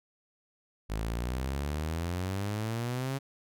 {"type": "exponential sweep", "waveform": "sawtooth", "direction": "up", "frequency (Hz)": [51.9, 138.59], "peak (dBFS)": -27, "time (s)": [0.89, 3.19], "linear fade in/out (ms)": 20, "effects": []}